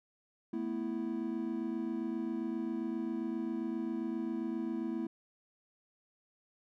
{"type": "chord", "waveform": "triangle", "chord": "A suspended second", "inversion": "none", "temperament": "just", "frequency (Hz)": [220, 247.5, 330], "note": ["A3", "B3", "E4"], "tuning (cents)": [0, 4, 2], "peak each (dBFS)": [-37, -37, -35], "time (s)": [0.53, 5.07], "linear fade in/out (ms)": 5, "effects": []}